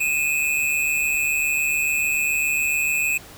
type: tone pair together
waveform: square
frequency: 2474 / 2621 Hz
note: D#7 / E7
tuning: -10 / -11 cents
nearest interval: minor second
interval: 99 cents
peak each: -23 dBFS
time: 0-3.18 s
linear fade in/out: 10 ms
effects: pink hiss -43 dBFS RMS until 3.37 s